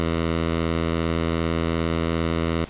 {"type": "tone", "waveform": "10% pulse", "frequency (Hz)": 82.6, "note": "E2", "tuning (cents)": 4, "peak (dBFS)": -13, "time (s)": [0, 2.65], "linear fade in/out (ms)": 0, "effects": ["pink hiss -42 dBFS RMS until 2.69 s", "resampled to 8000 Hz"]}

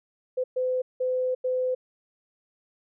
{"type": "tone bursts at uneven times", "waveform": "sine", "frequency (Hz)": 509, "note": "C5", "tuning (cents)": -48, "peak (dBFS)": -23, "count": 4, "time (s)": [[0.37, 0.44], [0.56, 0.82], [1, 1.35], [1.44, 1.75]], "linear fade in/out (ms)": 10, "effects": []}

